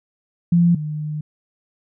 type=tone pair in turn; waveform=sine; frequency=171.9 / 151.75 Hz; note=F3 / D#3; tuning=-27 / -43 cents; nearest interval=major second; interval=216 cents; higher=first; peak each=-11 / -23 dBFS; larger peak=first; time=0.52-0.75 / 0.75-1.21 s; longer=second; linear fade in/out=5 ms; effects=none